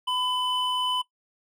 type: tone pair together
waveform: triangle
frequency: 1005 / 3012 Hz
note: B5 / F#7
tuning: +30 / +30 cents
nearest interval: octave + perfect fifth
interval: 1900 cents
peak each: -26 / -24 dBFS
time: 0.07-1.02 s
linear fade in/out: 10 ms
effects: noise-tail reverb RT60 0.1 s tail -18 dB re dry